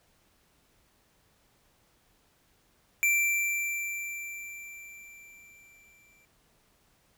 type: tone with exponential decay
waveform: square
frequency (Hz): 2349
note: D7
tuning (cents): 0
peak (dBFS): -22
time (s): 3.03-6.25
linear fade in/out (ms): 0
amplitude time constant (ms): 700
effects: pink hiss -67 dBFS RMS until 7.17 s